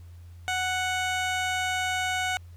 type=tone with low-pass filter; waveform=15% pulse; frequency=740 Hz; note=F#5; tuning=in tune; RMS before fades=-28 dBFS; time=0.48-2.37 s; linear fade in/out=0 ms; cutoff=8500 Hz; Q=0.79; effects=added 86 Hz sine -43 dBFS peak until 2.56 s + pink hiss -63 dBFS RMS until 2.56 s